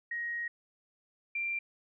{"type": "tone pair in turn", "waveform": "sine", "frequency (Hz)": [1883, 2368], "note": ["A#6", "D7"], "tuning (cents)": [17, 14], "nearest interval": "major third", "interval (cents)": 397, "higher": "second", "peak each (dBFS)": [-33, -31], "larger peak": "second", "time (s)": [[0.11, 0.48], [1.35, 1.59]], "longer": "first", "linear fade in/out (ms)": 5, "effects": []}